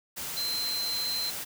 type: tone in noise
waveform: sine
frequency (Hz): 4100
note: C8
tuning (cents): -36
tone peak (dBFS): -29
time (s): 0.36-1.31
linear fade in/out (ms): 20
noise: white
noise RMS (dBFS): -36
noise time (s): 0.16-1.45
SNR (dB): +4
effects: none